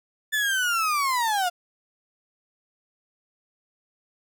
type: linear sweep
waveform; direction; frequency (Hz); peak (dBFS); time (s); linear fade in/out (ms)
35% pulse; down; 1760 to 689; -20; 0.32-1.5; 20
effects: none